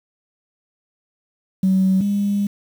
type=tone pair in turn; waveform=sine; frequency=189.4 / 202.1 Hz; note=F#3 / G#3; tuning=+41 / -47 cents; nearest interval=minor second; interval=112 cents; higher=second; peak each=-12 / -16 dBFS; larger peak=first; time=1.63-2.01 / 2.01-2.47 s; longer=second; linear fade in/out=5 ms; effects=tanh soft clip ceiling -9 dBFS + 7-bit